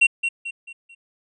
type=tone with echo; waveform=triangle; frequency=2738 Hz; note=F7; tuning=35 cents flat; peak=-10 dBFS; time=0.01-0.07 s; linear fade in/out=10 ms; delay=220 ms; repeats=4; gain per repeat=-8 dB; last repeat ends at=0.95 s; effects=resampled to 22050 Hz